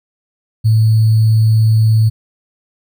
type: tone with sample-and-hold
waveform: sine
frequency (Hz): 110.4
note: A2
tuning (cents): +6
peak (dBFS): -7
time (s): 0.64-2.1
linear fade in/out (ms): 20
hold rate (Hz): 4410
effects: none